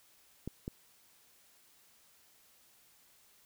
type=clicks; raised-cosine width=3 ms; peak=-25 dBFS; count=2; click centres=0.476 / 0.679 s; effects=white hiss -65 dBFS RMS until 3.45 s